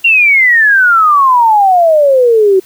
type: exponential sweep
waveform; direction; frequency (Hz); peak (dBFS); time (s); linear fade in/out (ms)
sine; down; 2794 to 370; -4; 0.04-2.6; 10
effects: white hiss -42 dBFS RMS until 2.65 s